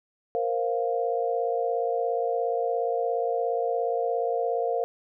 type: chord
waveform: sine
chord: Bb suspended second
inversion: none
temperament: equal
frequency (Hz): 466.2 / 523.3 / 698.5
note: Bb4 / C5 / F5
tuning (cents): 0 / 0 / 0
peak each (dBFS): -27 / -30 / -28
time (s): 0.35-4.84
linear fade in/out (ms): 0
effects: none